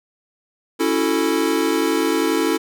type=chord; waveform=square; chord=F# minor seventh; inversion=second; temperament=equal; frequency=277.2 / 329.6 / 370 / 440 Hz; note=C#4 / E4 / F#4 / A4; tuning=0 / 0 / 0 / 0 cents; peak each=-24 / -21 / -27 / -23 dBFS; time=0.79-2.58 s; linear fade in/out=20 ms; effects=none